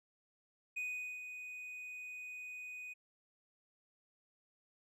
triangle tone with ADSR envelope, 2489 Hz, D#7, in tune, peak -35 dBFS, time 0.76-2.94 s, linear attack 13 ms, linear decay 430 ms, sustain -8 dB, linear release 17 ms, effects resampled to 32000 Hz

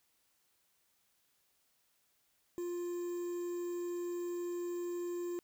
triangle tone with quantisation, 349.9 Hz, F4, 3 cents sharp, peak -34 dBFS, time 2.58-5.39 s, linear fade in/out 0 ms, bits 9, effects white hiss -75 dBFS RMS until 5.43 s

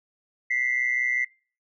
sine tone pair together, 1967.8 / 2093 Hz, B6 / C7, -7 / 0 cents, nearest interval minor second, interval 107 cents, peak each -24 dBFS, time 0.5-1.25 s, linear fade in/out 10 ms, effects noise-tail reverb RT60 0.4 s tail -25 dB re dry + tanh soft clip ceiling -15 dBFS

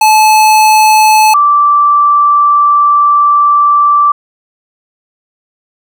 square / sine tone pair in turn, 864 / 1167.7 Hz, A5 / D6, -32 / -10 cents, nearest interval perfect fourth, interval 522 cents, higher second, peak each -4 dBFS, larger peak neither, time 0.01-1.34 / 1.34-4.12 s, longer second, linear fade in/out 5 ms, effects none

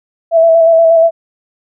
sine tone with vibrato, 659.3 Hz, E5, in tune, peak -4 dBFS, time 0.31-1.11 s, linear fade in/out 50 ms, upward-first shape square, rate 8.4 Hz, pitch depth 21 cents each way, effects none

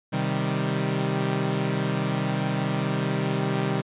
sawtooth chord, C minor, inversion none, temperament equal, 130.81 / 155.56 / 196 Hz, C3 / Eb3 / G3, 0 / 0 / 0 cents, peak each -24 dBFS, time 0.12-3.82 s, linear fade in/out 20 ms, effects resampled to 8000 Hz

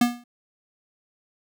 square tone with exponential decay, 241.2 Hz, B3, 41 cents flat, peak -14 dBFS, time 0.01-0.24 s, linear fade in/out 5 ms, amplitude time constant 50 ms, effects none

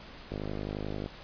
click train, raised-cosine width 2 ms, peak -22 dBFS, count 39, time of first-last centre 0.32-1.061 s, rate 51.3 Hz, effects pink hiss -48 dBFS RMS until 1.23 s + resampled to 11025 Hz

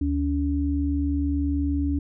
sine tone pair together, 75 / 283.8 Hz, D2 / C#4, +37 / +41 cents, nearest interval octave + major seventh, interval 2304 cents, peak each -24 dBFS, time 0.01-1.99 s, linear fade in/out 5 ms, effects none

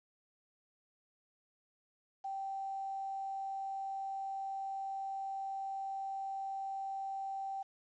sine tone with quantisation, 779 Hz, G5, 11 cents flat, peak -37 dBFS, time 2.24-7.63 s, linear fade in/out 10 ms, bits 10, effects resampled to 16000 Hz

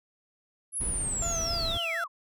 sine linear sweep, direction down, 11000 to 1006 Hz, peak -29 dBFS, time 0.72-2.08 s, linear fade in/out 50 ms
brown noise, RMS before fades -35 dBFS, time 0.8-1.78 s, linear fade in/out 10 ms
30% pulse tone with vibrato, 670 Hz, E5, 28 cents sharp, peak -32 dBFS, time 1.22-2.04 s, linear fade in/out 2 ms, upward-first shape sine, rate 4 Hz, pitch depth 35 cents each way
effects none

